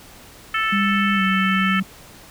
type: harmonic tone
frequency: 440 Hz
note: A4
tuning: in tune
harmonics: 3 / 4 / 5 / 6 / 7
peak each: -22 / -24 / -26 / -28 / -29 dBFS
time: 0.54-1.8 s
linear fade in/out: 5 ms
type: tone with pitch glide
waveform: sine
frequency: 199.8 to 190.45 Hz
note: G3 to G3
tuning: +33 to -50 cents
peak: -19 dBFS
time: 0.72-1.83 s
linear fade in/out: 10 ms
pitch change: -83 cents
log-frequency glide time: 1.15-1.22 s
effects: pink hiss -44 dBFS RMS until 2.3 s